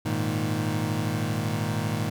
25% pulse chord, Ab suspended second, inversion none, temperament equal, 103.83 / 116.54 / 155.56 Hz, Ab2 / Bb2 / Eb3, 0 / 0 / 0 cents, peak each -26 dBFS, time 0.05-2.1 s, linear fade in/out 10 ms, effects none

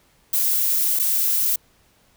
violet noise with dropouts, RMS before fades -20 dBFS, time 0.33-1.56 s, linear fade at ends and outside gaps 5 ms, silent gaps 0.991-0.995 s, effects pink hiss -59 dBFS RMS until 2.16 s

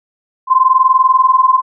sine tone pair together, 1030 / 1050.4 Hz, C6 / C6, -28 / +6 cents, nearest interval unison, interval 34 cents, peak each -10 dBFS, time 0.47-1.62 s, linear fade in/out 50 ms, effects none

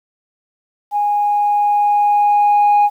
sine tone with level ramp, 825 Hz, G#5, 12 cents flat, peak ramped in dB -13 to -6 dBFS, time 0.91-2.9 s, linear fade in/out 50 ms, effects tanh soft clip ceiling -7 dBFS + 8-bit

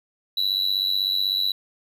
triangle tone with amplitude modulation, 3936 Hz, B7, 7 cents flat, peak -15 dBFS, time 0.37-1.52 s, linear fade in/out 5 ms, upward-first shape sine, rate 96.1 Hz, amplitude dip 95%, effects none

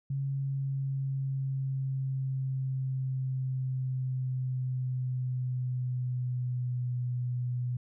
sine tone with pitch glide, 137.2 to 123.65 Hz, C#3 to B2, -17 to +3 cents, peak -29 dBFS, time 0.1-7.77 s, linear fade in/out 5 ms, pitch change -180 cents, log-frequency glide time 0.22-6.99 s, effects none

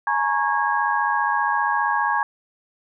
sine tone cluster, 842 / 937 / 1101 / 1644 Hz, G#5 / A#5 / C#6 / G#6, +24 / +9 / -12 / -18 cents, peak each -24 dBFS, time 0.07-2.23 s, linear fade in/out 2 ms, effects none

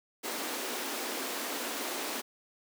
pink high-pass noise, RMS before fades -36 dBFS, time 0.23-2.22 s, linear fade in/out 20 ms, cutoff 240 Hz, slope 48 dB/octave, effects none

